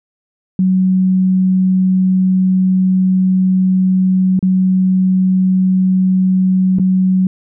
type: tone with dropouts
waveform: sine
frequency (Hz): 186.6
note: F#3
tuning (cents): +15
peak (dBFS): -9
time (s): 0.59-7.27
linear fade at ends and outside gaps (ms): 2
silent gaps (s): 4.392-4.427 / 6.786-6.796
effects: none